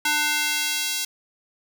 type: tone with high-pass filter sweep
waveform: square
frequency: 300 Hz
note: D4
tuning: 37 cents sharp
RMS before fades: -24 dBFS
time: 0.05-1.05 s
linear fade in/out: 5 ms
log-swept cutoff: 1300 to 4100 Hz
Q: 0.88
effects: none